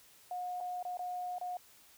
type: tone with dropouts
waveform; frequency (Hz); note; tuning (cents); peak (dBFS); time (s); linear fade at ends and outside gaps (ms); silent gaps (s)
sine; 721; F#5; -45; -36; 0.31-1.57; 2; 0.604-0.609 / 0.827-0.851 / 0.972-0.992 / 1.384-1.412
effects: white hiss -61 dBFS RMS until 1.97 s